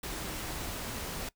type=tone in noise; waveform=sine; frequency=311.1 Hz; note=D#4; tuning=in tune; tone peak=-47 dBFS; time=0.1-0.53 s; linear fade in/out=5 ms; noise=pink; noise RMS=-38 dBFS; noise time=0.03-1.29 s; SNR=-12 dB; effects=noise-tail reverb RT60 0.1 s tail -21 dB re dry